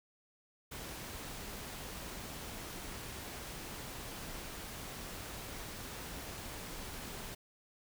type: noise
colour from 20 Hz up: pink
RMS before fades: -45 dBFS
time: 0.71-7.35 s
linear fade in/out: 10 ms
effects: none